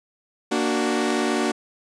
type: chord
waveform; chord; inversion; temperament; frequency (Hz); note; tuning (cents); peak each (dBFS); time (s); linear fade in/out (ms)
sawtooth; Bb augmented; none; equal with one note detuned; 233.1 / 293.7 / 372.8; Bb3 / D4 / F#4; 0 / 0 / +13; -21; 0.51-1.52; 10
effects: resampled to 22050 Hz